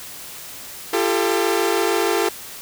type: tone cluster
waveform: sawtooth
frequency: 343.8 / 397.9 / 444.4 Hz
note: F4 / G4 / A4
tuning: -27 / +26 / +17 cents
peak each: -18 dBFS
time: 0.93-2.29 s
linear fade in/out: 5 ms
effects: white hiss -36 dBFS RMS until 2.61 s